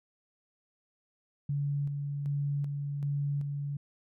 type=tone with tremolo; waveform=sine; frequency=142.8 Hz; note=D3; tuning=48 cents flat; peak=-28 dBFS; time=1.49-3.77 s; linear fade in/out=5 ms; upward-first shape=square; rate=1.3 Hz; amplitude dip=35%; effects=none